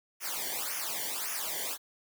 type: noise with flanger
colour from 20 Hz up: white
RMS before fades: -35 dBFS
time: 0.2-1.78 s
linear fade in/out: 50 ms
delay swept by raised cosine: 0.24 to 0.79 ms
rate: 1.8 Hz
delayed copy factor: -0.95
effects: none